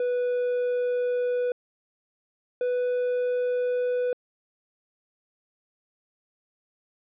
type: tone pair in turn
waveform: triangle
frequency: 492.4 / 494.9 Hz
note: B4 / B4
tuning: -5 / +4 cents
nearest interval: unison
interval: 9 cents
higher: second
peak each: -21 / -21 dBFS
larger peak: neither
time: 0-1.52 / 2.61-4.13 s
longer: neither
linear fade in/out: 2 ms
effects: resampled to 8000 Hz